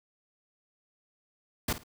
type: noise with echo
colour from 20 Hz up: pink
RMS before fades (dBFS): -29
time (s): 1.68-1.73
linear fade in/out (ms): 5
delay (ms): 53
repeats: 2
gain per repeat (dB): -13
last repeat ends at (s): 1.836
effects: none